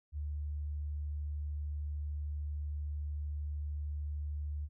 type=tone; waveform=sine; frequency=73.9 Hz; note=D2; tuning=11 cents sharp; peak=-35 dBFS; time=0.12-4.69 s; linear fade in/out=50 ms; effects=none